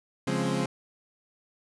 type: chord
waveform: 30% pulse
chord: Db major seventh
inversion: none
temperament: equal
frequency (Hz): 138.59 / 174.61 / 207.7 / 261.6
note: Db3 / F3 / Ab3 / C4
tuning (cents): 0 / 0 / 0 / 0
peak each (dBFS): -29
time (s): 0.27-0.66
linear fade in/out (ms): 5
effects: resampled to 24000 Hz